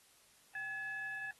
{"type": "tone with frequency modulation", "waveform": "sine", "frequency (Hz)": 1700, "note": "G#6", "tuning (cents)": 40, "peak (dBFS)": -39, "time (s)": [0.55, 1.31], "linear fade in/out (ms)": 2, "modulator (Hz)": 915, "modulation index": 0.45, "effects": ["white hiss -66 dBFS RMS until 1.39 s", "AAC 32 kbps"]}